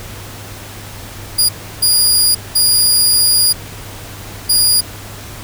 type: tone bursts at uneven times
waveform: 20% pulse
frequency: 4857 Hz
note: D#8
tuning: 43 cents flat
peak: -3 dBFS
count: 4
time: 1.38-1.49 / 1.82-2.35 / 2.55-3.53 / 4.49-4.81 s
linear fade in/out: 10 ms
effects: added 101 Hz sine -33 dBFS peak until 5.43 s + pink hiss -32 dBFS RMS until 5.43 s

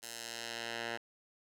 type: tone with band-pass filter sweep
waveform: 10% pulse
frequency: 116.5 Hz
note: A#2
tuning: 1 cent flat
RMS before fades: -42 dBFS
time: 0.02-0.98 s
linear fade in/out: 20 ms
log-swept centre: 9000 to 1800 Hz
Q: 0.75
effects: 11-bit

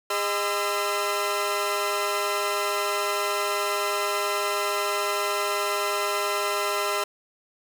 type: tone cluster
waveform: sawtooth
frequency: 407.5 / 616 / 1022 / 1341 Hz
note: G#4 / D#5 / C6 / E6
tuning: -33 / -17 / -41 / +29 cents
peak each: -26 dBFS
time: 0.1-7.04 s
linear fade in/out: 5 ms
effects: none

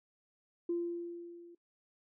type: tone with level ramp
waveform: sine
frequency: 344 Hz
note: F4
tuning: 26 cents flat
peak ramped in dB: -29 to -52 dBFS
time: 0.69-1.55 s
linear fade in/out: 5 ms
effects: noise-tail reverb RT60 0.1 s tail -21 dB re dry + tanh soft clip ceiling -25 dBFS

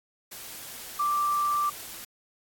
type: tone in noise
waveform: sine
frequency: 1174.7 Hz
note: D6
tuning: in tune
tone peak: -23 dBFS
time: 0.99-1.7 s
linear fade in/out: 10 ms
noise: white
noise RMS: -41 dBFS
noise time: 0.31-2.05 s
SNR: +15 dB
effects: AAC 64 kbps

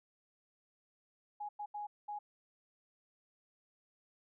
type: tone bursts at uneven times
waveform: sine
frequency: 830.6 Hz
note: G#5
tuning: in tune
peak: -39 dBFS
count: 4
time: 1.4-1.49 / 1.59-1.66 / 1.74-1.87 / 2.08-2.19 s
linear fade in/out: 10 ms
effects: none

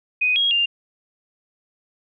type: tone with pitch steps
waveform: sine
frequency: 2496 / 3282 / 2798 Hz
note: D#7 / G#7 / F7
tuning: +5 / -21 / +3 cents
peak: -16 dBFS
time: 0.21-0.66 s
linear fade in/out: 10 ms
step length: 150 ms
effects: none

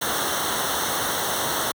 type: noise with comb filter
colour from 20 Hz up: pink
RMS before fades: -25 dBFS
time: 0.01-1.72 s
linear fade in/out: 10 ms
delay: 0.41 ms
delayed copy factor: -0.85
effects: high-pass 60 Hz 12 dB/octave

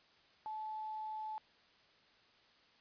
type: tone with quantisation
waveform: sine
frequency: 866 Hz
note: A5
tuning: 28 cents flat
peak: -40 dBFS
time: 0.46-1.38 s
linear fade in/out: 0 ms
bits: 10
effects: white hiss -67 dBFS RMS until 2.8 s + resampled to 11025 Hz

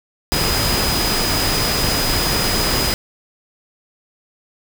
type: tone in noise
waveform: sine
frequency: 4978 Hz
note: D#8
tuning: in tune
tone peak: -22 dBFS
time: 0.32-2.94 s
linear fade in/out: 0 ms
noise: pink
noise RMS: -19 dBFS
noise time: 0.32-2.94 s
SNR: -6 dB
effects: none

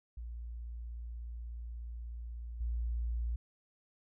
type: tone with level steps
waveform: sine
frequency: 58.27 Hz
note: A#1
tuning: in tune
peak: -40 / -32 dBFS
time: 0.17-3.36 s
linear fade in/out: 5 ms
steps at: 2.6 s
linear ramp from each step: 10 ms
effects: none

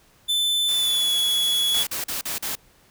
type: tone with pitch glide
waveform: 45% pulse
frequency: 3520 to 3377 Hz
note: A7 to G#7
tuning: 0 to +28 cents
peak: -19 dBFS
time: 0.28-1.84 s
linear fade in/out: 20 ms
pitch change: -72 cents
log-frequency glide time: 0.75-1.13 s
type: noise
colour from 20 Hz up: white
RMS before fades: -35 dBFS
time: 0.68-1.86 s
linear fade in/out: 10 ms
type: noise bursts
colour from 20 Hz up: white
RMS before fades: -28 dBFS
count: 5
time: 1.74-2.554 s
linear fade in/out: 5 ms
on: 130 ms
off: 41 ms
effects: pink hiss -57 dBFS RMS until 2.9 s

